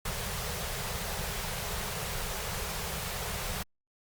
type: band-stop noise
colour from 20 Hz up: pink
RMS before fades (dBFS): -35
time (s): 0.05-3.63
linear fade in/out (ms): 5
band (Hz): 210 to 380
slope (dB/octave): 96
effects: Opus 48 kbps